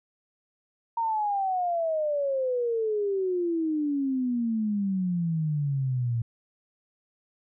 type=exponential sweep; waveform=sine; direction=down; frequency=932 to 114.3 Hz; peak=-24 dBFS; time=0.97-6.22 s; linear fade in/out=5 ms; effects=none